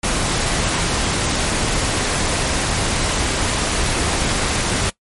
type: noise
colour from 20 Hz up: pink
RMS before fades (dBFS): -19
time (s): 0.03-4.9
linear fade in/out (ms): 5
effects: noise-tail reverb RT60 0.1 s tail -19 dB re dry + MP3 48 kbps